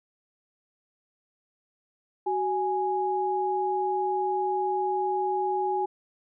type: tone pair together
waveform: sine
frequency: 375.4 / 830.6 Hz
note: F#4 / G#5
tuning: +25 / 0 cents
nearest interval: octave + major second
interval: 1375 cents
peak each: -28 / -26 dBFS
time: 2.26-5.86 s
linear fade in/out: 10 ms
effects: none